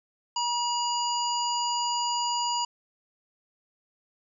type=harmonic tone with a mistuned harmonic; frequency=960 Hz; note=B5; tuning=49 cents flat; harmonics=1 / 3 / 5 / 7; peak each=-27 / -34 / -33 / -34 dBFS; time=0.36-2.65 s; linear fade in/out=5 ms; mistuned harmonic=7; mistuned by=+59 cents; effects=none